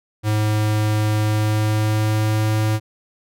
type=tone with pitch glide; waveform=square; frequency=106.9 to 108.27 Hz; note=A2 to A2; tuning=-49 to -27 cents; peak=-17 dBFS; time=0.23-2.8 s; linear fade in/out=50 ms; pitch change=+22 cents; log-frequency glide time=1.23-2.55 s; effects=none